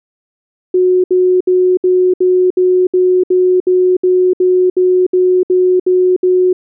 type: tone bursts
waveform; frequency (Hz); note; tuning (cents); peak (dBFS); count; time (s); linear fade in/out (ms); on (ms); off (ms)
sine; 366; F#4; -19; -7; 16; 0.74-6.53; 5; 300; 66
effects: none